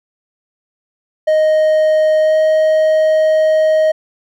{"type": "tone with pitch glide", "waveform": "triangle", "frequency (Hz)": [622.3, 626.6], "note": ["D#5", "D#5"], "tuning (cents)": [0, 12], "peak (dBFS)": -7, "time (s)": [1.27, 3.92], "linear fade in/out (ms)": 10, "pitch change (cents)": 12, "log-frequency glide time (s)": [2.21, 2.36], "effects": []}